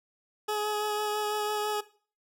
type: tone with vibrato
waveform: 20% pulse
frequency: 421.4 Hz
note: G#4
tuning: 25 cents sharp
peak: -23 dBFS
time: 0.48-1.81 s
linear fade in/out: 10 ms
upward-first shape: sine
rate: 6 Hz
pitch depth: 13 cents each way
effects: noise-tail reverb RT60 0.4 s tail -17 dB re dry